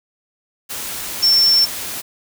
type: tone in noise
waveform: sine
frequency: 5410 Hz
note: E8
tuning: 44 cents sharp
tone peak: -10 dBFS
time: 1.22-1.66 s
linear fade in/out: 20 ms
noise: white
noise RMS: -27 dBFS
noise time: 0.69-2.02 s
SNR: +14 dB
effects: none